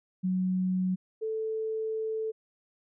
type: tone pair in turn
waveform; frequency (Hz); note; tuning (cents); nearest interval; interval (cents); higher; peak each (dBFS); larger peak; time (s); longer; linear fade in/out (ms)
sine; 185 / 440; F#3 / A4; 0 / 0; octave + minor third; 1500; second; -25 / -29; first; 0.23-0.96 / 1.21-2.32; second; 20
effects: none